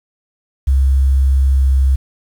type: tone with pitch glide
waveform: sine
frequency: 67.3 to 66.87 Hz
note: C2 to C2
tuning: +49 to +38 cents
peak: -8 dBFS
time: 0.67-1.96 s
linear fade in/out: 10 ms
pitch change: -11 cents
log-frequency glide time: 1.52-1.67 s
effects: tanh soft clip ceiling -4 dBFS + 7-bit